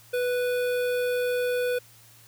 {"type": "tone with notch filter", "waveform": "square", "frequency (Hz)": 493.9, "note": "B4", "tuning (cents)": 0, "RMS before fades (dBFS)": -26, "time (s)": [0.13, 1.79], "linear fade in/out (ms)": 10, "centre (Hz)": 6200, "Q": 0.89, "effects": ["added 114 Hz sine -57 dBFS peak until 2.27 s", "white hiss -54 dBFS RMS until 2.27 s"]}